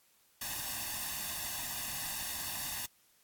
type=noise with comb filter; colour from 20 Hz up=white; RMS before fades=-38 dBFS; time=0.41-2.86 s; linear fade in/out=5 ms; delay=1.1 ms; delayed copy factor=+0.8; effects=white hiss -68 dBFS RMS until 3.23 s + AAC 64 kbps